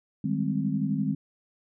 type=chord; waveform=sine; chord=Ab major seventh; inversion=second; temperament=equal with one note detuned; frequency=154.58 / 196 / 207.7 / 261.6 Hz; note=Eb3 / G3 / Ab3 / C4; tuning=-11 / 0 / 0 / 0 cents; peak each=-30 dBFS; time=0.24-1.15 s; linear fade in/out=5 ms; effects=none